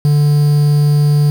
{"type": "tone with quantisation", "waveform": "triangle", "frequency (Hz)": 146.83, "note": "D3", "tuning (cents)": 0, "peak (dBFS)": -6, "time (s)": [0.05, 1.3], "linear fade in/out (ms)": 0, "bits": 5, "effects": []}